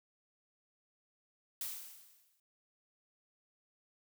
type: noise with exponential decay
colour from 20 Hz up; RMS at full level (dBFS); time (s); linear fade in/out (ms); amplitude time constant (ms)
blue; -38; 1.61-2.4; 2; 170
effects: none